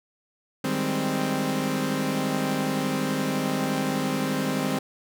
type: chord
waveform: sawtooth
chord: Ab major seventh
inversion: second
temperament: equal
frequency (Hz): 155.56 / 196 / 207.7 / 261.6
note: Eb3 / G3 / Ab3 / C4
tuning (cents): 0 / 0 / 0 / 0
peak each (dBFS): -27 / -27 / -28 / -23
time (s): 0.64-4.79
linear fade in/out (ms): 5
effects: none